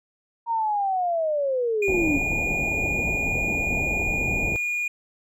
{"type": "linear sweep", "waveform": "sine", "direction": "down", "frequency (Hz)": [940, 261.6], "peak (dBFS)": -21, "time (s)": [0.46, 2.21], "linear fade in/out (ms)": 50}
{"type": "tone", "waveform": "triangle", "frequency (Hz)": 2436, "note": "D#7", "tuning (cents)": -37, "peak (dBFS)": -22, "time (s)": [1.82, 4.88], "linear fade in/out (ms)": 5}
{"type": "low-pass noise", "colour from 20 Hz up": "pink", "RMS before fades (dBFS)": -29, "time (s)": [1.88, 4.56], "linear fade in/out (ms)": 0, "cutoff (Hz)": 870, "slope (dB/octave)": 96}
{"effects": []}